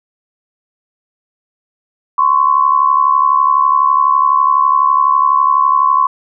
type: tone pair together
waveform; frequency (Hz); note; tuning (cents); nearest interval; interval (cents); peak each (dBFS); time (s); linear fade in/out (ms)
sine; 1036.7 / 1108.7; C6 / C#6; -16 / 0; minor second; 116; -11; 2.18-6.07; 5
effects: none